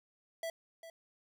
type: tone with echo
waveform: square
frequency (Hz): 659.3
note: E5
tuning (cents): 0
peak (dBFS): -37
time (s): 0.43-0.5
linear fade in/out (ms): 2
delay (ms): 400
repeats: 1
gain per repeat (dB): -12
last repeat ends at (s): 0.9
effects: none